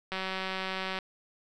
click train, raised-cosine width 0.3 ms, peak -18 dBFS, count 165, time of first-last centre 0.12-0.988 s, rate 189 Hz, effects none

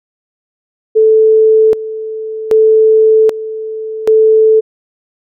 sine tone with tremolo, 438.5 Hz, A4, 6 cents flat, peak -4 dBFS, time 0.95-4.61 s, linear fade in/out 20 ms, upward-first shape square, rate 0.64 Hz, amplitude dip 80%, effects none

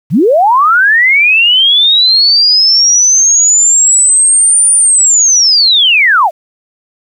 sine linear two-way sweep, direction up then down, 108.8 to 9397 to 572 Hz, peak -4 dBFS, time 0.1-6.31 s, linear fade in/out 50 ms, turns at 4.74 s, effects 7-bit

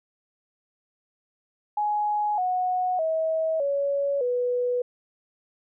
sine tone with pitch steps, 837 / 732.9 / 641.7 / 561.9 / 492 Hz, G#5 / F#5 / E5 / C#5 / B4, +13 / -17 / -47 / +23 / -7 cents, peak -22 dBFS, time 1.77-4.82 s, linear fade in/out 5 ms, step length 610 ms, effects none

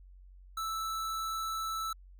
square tone, 1317 Hz, E6, 2 cents flat, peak -34 dBFS, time 0.57-1.93 s, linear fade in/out 5 ms, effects added 46 Hz sine -51 dBFS peak until 2.19 s

